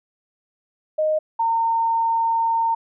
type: tone pair in turn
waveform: sine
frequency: 620 / 913.3 Hz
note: D#5 / A#5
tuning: -6 / -36 cents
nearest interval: perfect fifth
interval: 670 cents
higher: second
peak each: -17 dBFS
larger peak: neither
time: 0.98-1.19 / 1.39-2.75 s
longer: second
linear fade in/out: 10 ms
effects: none